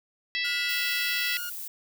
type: harmonic tone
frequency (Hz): 659.3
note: E5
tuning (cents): 0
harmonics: 3 / 4 / 5 / 6 / 7 / 8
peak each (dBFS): -30 / -32 / -34 / -36 / -37 / -38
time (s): 0.35-1.37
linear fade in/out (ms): 0
type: tone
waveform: sawtooth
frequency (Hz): 1433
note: F6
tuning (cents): +44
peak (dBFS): -31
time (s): 0.44-1.5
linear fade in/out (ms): 10
type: noise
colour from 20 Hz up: violet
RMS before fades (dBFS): -37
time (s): 0.69-1.68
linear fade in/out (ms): 5
effects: none